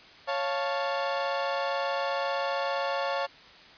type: chord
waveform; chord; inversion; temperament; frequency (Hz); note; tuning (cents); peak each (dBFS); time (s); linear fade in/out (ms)
30% pulse; Db augmented; none; equal; 554.4 / 698.5 / 880; Db5 / F5 / A5; 0 / 0 / 0; -27 / -31 / -31; 0.27-3.27; 20
effects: white hiss -51 dBFS RMS until 3.77 s + resampled to 11025 Hz